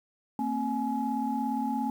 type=tone cluster; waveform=sine; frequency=227.9 / 265.1 / 843 Hz; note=A#3 / C4 / G#5; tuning=-39 / +23 / +26 cents; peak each=-31 dBFS; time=0.39-1.9 s; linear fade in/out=2 ms; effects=tanh soft clip ceiling -17 dBFS + 9-bit